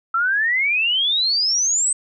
sine exponential sweep, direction up, 1318.5 to 8300 Hz, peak -16 dBFS, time 0.14-1.93 s, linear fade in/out 5 ms, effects none

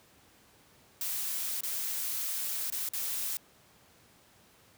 blue noise with dropouts, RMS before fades -34 dBFS, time 1.01-3.37 s, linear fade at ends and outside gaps 1 ms, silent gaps 1.608-1.634 / 2.701-2.723 / 2.889-2.935 s, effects pink hiss -61 dBFS RMS until 4.77 s + high-pass 80 Hz 12 dB/octave

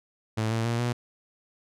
sawtooth tone with pitch steps, 110 / 113.55 / 117.22 / 121 Hz, A2 / A#2 / A#2 / B2, 0 / -45 / +10 / -35 cents, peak -21 dBFS, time 0.37-0.93 s, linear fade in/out 10 ms, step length 140 ms, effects low-pass 9000 Hz 12 dB/octave

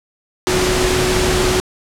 sine tone in noise, 367.6 Hz, F#4, 11 cents flat, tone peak -17 dBFS, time 0.47-1.6 s, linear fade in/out 0 ms, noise pink, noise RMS -17 dBFS, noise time 0.47-1.6 s, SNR -3 dB, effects low-pass 9000 Hz 12 dB/octave

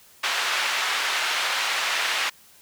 white band-pass noise, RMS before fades -25 dBFS, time 0.23-2.3 s, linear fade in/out 10 ms, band 930 to 3000 Hz, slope 12 dB/octave, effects white hiss -53 dBFS RMS until 2.61 s

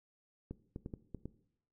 clicks, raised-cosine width 3 ms, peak -29 dBFS, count 6, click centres 0.51 / 0.761 / 0.861 / 0.938 / 1.147 / 1.256 s, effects noise-tail reverb RT60 0.7 s tail -17 dB re dry

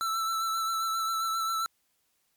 square tone with vibrato, 1329 Hz, E6, 14 cents sharp, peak -28 dBFS, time 0.01-1.66 s, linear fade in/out 0 ms, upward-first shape sine, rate 7.5 Hz, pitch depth 23 cents each way, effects white hiss -73 dBFS RMS until 2.36 s + MP3 96 kbps

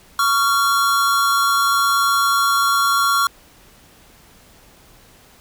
square tone pair together, 1120.8 / 1380 Hz, C#6 / F6, +19 / -21 cents, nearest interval major third, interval 360 cents, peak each -18 dBFS, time 0.19-3.27 s, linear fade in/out 2 ms, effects pink hiss -49 dBFS RMS until 5.4 s

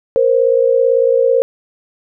sine tone pair together, 470 / 528 Hz, A#4 / C5, +14 / +16 cents, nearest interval major second, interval 202 cents, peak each -12 dBFS, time 0.16-1.42 s, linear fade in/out 0 ms, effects none

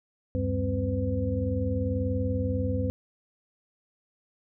sine tone cluster, 75.8 / 96.2 / 198.1 / 259.8 / 504 Hz, D#2 / G2 / G3 / C4 / B4, -45 / -32 / +18 / -12 / +35 cents, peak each -34 / -28 / -35 / -32 / -32 dBFS, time 0.35-2.9 s, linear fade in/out 0 ms, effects none

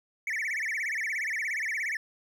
triangle tone with vibrato, 2010 Hz, B6, 30 cents sharp, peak -27 dBFS, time 0.27-1.97 s, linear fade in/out 2 ms, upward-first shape sine, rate 17 Hz, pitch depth 250 cents each way, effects none

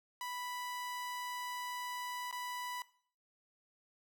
sawtooth tone with dropouts, 987.8 Hz, B5, in tune, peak -36 dBFS, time 0.21-2.82 s, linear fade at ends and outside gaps 1 ms, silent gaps 2.312-2.326 s, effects noise-tail reverb RT60 0.5 s tail -18 dB re dry

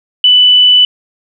sine tone, 2985 Hz, F#7, 15 cents sharp, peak -3 dBFS, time 0.24-0.85 s, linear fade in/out 2 ms, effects none

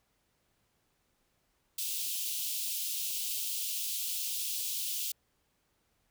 white high-pass noise, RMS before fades -35 dBFS, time 1.78-5.12 s, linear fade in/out 5 ms, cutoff 2700 Hz, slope 48 dB/octave, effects pink hiss -75 dBFS RMS until 6.1 s

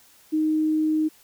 sine tone, 311.1 Hz, D#4, in tune, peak -19 dBFS, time 0.32-1.09 s, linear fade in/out 20 ms, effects white hiss -55 dBFS RMS until 1.23 s

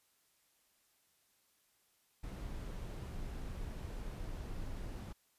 brown noise, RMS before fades -43 dBFS, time 2.23-5.13 s, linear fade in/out 10 ms, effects white hiss -74 dBFS RMS until 5.38 s + resampled to 32000 Hz

